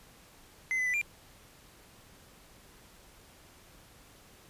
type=tone with pitch steps; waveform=triangle; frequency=2051 / 2011 / 1990 / 2386 Hz; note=C7 / B6 / B6 / D7; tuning=-35 / +31 / +13 / +27 cents; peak=-26 dBFS; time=0.71-1.014 s; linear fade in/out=0 ms; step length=76 ms; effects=pink hiss -57 dBFS RMS until 4.49 s + resampled to 32000 Hz